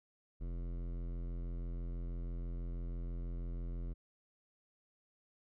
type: tone with hard clipping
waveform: sine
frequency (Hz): 43.07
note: F1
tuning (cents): -23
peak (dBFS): -40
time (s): 0.4-3.94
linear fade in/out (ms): 20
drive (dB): 16
effects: none